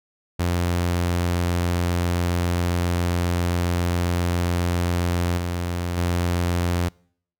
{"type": "tone with level steps", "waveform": "sawtooth", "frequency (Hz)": 87.4, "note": "F2", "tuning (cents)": 2, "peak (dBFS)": [-16, -20, -16], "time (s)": [0.39, 6.89], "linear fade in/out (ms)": 10, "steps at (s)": [5.37, 5.97], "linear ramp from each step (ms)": 10, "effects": ["noise-tail reverb RT60 0.6 s tail -26 dB re dry"]}